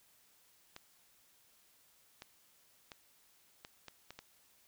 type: clicks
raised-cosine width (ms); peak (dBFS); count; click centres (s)
0.2; -30; 7; 0.764 / 2.221 / 2.918 / 3.649 / 3.883 / 4.106 / 4.19
effects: white hiss -68 dBFS RMS until 4.67 s